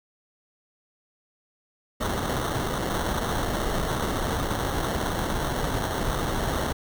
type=noise with sample-and-hold; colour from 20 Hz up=pink; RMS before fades=-27 dBFS; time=2-6.73 s; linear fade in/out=10 ms; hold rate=2450 Hz; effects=none